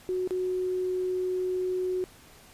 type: tone with dropouts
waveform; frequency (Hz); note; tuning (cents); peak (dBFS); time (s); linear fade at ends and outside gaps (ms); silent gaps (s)
sine; 367.9; F#4; -10; -26; 0.09-2.04; 0; 0.275-0.308
effects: pink hiss -53 dBFS RMS until 2.53 s + resampled to 32000 Hz